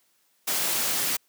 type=noise; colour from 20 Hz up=white; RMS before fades=-26 dBFS; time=0.47-1.17 s; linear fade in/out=10 ms; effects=white hiss -67 dBFS RMS until 1.28 s + high-pass 150 Hz 12 dB/octave